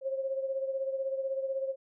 sine beating tone pair, 534 / 550 Hz, C5 / C#5, +35 / -14 cents, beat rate 16 Hz, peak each -31 / -38 dBFS, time 0.01-1.76 s, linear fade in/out 50 ms, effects none

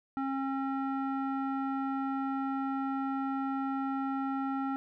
square tone with low-pass filter, 270 Hz, C#4, 45 cents flat, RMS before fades -33 dBFS, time 0.17-4.76 s, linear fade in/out 0 ms, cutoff 1200 Hz, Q 3.2, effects none

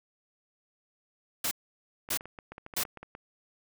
white noise bursts, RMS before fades -30 dBFS, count 3, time 1.44-2.836 s, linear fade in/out 5 ms, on 72 ms, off 590 ms
clicks, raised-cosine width 0.5 ms, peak -28 dBFS, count 12, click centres 2.089 / 2.209 / 2.256 / 2.388 / 2.52 / 2.581 / 2.664 / 2.738 / 2.852 / 2.973 / 3.03 / 3.151 s
effects none

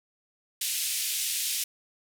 white band-pass noise, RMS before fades -30 dBFS, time 0.61-1.64 s, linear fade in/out 5 ms, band 2400 to 13000 Hz, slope 24 dB/octave, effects none

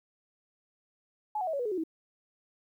sine tone with pitch steps, 849 / 739.1 / 643.4 / 560.1 / 487.6 / 424.5 / 369.5 / 321.7 Hz, G#5 / F#5 / E5 / C#5 / B4 / G#4 / F#4 / E4, +38 / -2 / -42 / +18 / -22 / +38 / -2 / -42 cents, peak -29 dBFS, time 1.35-1.838 s, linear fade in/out 5 ms, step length 61 ms, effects 11-bit

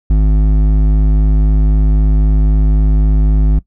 sine tone with hard clipping, 51.91 Hz, G#1, in tune, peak -9 dBFS, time 0.1-3.59 s, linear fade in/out 5 ms, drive 10 dB, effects noise-tail reverb RT60 0.1 s tail -19 dB re dry

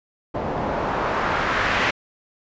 white noise with low-pass filter sweep, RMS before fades -23 dBFS, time 0.34-1.91 s, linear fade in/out 10 ms, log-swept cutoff 620 to 2100 Hz, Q 1.3, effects resampled to 16000 Hz

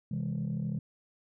sine chord, C augmented, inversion none, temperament just, 130.81 / 163.52 / 204.4 Hz, C3 / E3 / G#3, 0 / -14 / -27 cents, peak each -34 / -33 / -34 dBFS, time 0.11-0.79 s, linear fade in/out 5 ms, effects tanh soft clip ceiling -26 dBFS

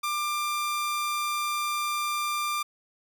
sawtooth tone, 1190 Hz, D6, 22 cents sharp, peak -23 dBFS, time 0.03-2.63 s, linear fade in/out 10 ms, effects none

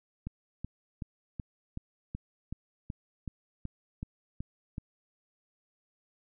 click train, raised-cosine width 5 ms, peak -24 dBFS, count 13, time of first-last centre 0.27-4.781 s, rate 2.66 Hz, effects none

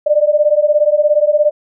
sine beating tone pair, 589 / 606 Hz, D5 / D#5, +5 / -46 cents, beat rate 17 Hz, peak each -12 dBFS, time 0.06-1.51 s, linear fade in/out 10 ms, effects none

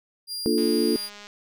sawtooth tone, 4800 Hz, D8, 37 cents sharp, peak -27 dBFS, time 0.27-1.1 s, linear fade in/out 50 ms
sine chord, Bb major seventh, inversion none, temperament equal with one note detuned, 233.1 / 293.7 / 349.2 / 436.2 Hz, Bb3 / D4 / F4 / A4, 0 / 0 / 0 / -15 cents, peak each -25 dBFS, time 0.46-0.96 s, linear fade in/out 0 ms
click train, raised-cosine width 0.2 ms, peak -26 dBFS, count 143, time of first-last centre 0.58-1.269 s, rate 206 Hz
effects none

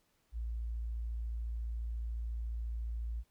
sine tone, 57.1 Hz, A#1, 35 cents flat, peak -35 dBFS, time 0.32-3.24 s, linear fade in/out 50 ms, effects pink hiss -75 dBFS RMS until 3.3 s

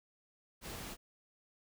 pink noise, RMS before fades -45 dBFS, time 0.61-0.97 s, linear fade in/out 50 ms, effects none

